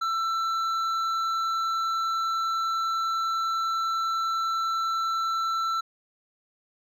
sine tone with hard clipping, 1335 Hz, E6, 22 cents sharp, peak -26 dBFS, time 0.01-5.81 s, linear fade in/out 10 ms, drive 7 dB, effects none

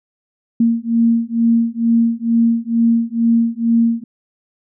sine beating tone pair, 230 / 232.2 Hz, A#3 / A#3, -23 / -7 cents, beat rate 2.2 Hz, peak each -15 dBFS, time 0.6-4.04 s, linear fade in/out 5 ms, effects none

